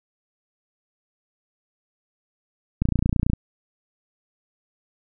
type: click train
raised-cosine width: 5 ms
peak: -8 dBFS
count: 16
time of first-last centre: 2.82-3.334 s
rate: 29.2 Hz
effects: none